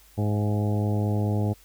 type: harmonic tone with a mistuned harmonic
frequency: 104.5 Hz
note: G#2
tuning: 11 cents sharp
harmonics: 1 / 2 / 3 / 4 / 5 / 6 / 7 / 8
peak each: -23 / -29 / -33 / -35 / -37 / -39 / -40 / -41 dBFS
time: 0.17-1.54 s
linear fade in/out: 20 ms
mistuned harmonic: 6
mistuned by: +39 cents
effects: added 50 Hz sine -56 dBFS peak until 1.64 s + white hiss -56 dBFS RMS until 1.64 s